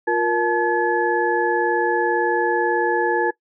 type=tone cluster; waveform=sine; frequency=352.6 / 470.7 / 868 / 1703 Hz; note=F4 / A#4 / A5 / G#6; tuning=+17 / +17 / -24 / +43 cents; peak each=-22 dBFS; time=0.07-3.31 s; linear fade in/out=10 ms; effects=noise-tail reverb RT60 0.1 s tail -22 dB re dry